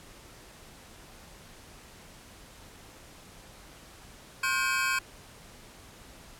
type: tone cluster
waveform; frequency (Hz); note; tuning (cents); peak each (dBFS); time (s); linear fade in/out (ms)
square; 1067 / 1441 / 1568 / 2311 / 2546; C6 / F#6 / G6 / D7 / D#7; +34 / -46 / 0 / -28 / +39; -33 / -33 / -32 / -36 / -33; 4.43-4.99; 5
effects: pink hiss -51 dBFS RMS until 6.39 s + low-pass 12000 Hz 12 dB/octave